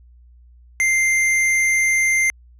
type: tone with hard clipping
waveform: sine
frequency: 2093 Hz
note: C7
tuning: in tune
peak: -16 dBFS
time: 0.8-2.3 s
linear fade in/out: 0 ms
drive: 16 dB
effects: added 60 Hz sine -45 dBFS peak until 2.59 s + low-pass 12000 Hz 12 dB/octave